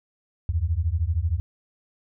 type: beating tone pair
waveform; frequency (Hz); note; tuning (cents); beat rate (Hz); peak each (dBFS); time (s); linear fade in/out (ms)
sine; 76.5 / 89.5; D#2 / F2; -29 / +43; 13; -24; 0.49-1.4; 0
effects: none